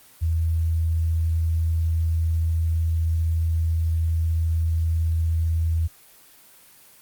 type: tone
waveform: sine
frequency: 81.7 Hz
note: E2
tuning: 15 cents flat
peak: -19 dBFS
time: 0.21-5.88 s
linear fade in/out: 20 ms
effects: white hiss -51 dBFS RMS until 7.01 s + Opus 24 kbps